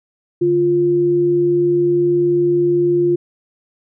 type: tone pair together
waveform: sine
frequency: 146.83 / 349.2 Hz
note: D3 / F4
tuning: 0 / 0 cents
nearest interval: octave + minor third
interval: 1500 cents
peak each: -24 / -12 dBFS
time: 0.41-3.16 s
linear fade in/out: 10 ms
effects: none